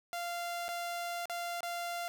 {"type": "tone with dropouts", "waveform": "sawtooth", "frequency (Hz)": 693, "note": "F5", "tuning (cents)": -14, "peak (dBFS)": -32, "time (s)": [0.13, 2.08], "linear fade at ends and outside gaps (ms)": 0, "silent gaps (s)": [[0.682, 0.689], [1.256, 1.297], [1.606, 1.631]], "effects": []}